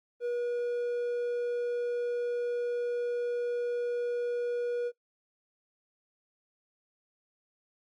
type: tone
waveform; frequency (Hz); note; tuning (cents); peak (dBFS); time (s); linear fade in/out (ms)
triangle; 482; B4; -42; -27; 0.2-4.92; 50
effects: noise-tail reverb RT60 0.1 s tail -21 dB re dry + Opus 32 kbps